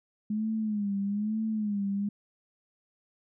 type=tone with vibrato; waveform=sine; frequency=209.1 Hz; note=G#3; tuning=12 cents sharp; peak=-27 dBFS; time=0.3-2.09 s; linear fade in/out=5 ms; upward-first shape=sine; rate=1.1 Hz; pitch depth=93 cents each way; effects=none